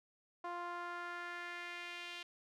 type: tone with band-pass filter sweep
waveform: sawtooth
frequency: 349.2 Hz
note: F4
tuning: in tune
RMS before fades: -45 dBFS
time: 0.44-2.23 s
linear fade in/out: 5 ms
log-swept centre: 950 to 3000 Hz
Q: 2.2
effects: none